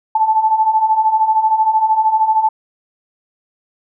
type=beating tone pair; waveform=sine; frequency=865 / 878 Hz; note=A5 / A5; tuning=-30 / -4 cents; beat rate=13 Hz; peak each=-17 / -12 dBFS; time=0.15-2.49 s; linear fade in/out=5 ms; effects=none